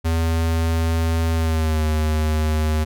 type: tone with pitch glide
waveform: square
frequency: 82 to 77.53 Hz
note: E2 to D#2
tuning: -9 to -6 cents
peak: -18 dBFS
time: 0.04-2.85 s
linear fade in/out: 20 ms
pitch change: -97 cents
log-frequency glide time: 1.34-1.84 s
effects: none